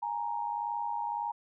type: tone pair together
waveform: sine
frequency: 830.6 / 932.3 Hz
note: G#5 / A#5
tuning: 0 / 0 cents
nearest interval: major second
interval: 200 cents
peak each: -35 / -33 dBFS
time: 0.02-1.32 s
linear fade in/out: 10 ms
effects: none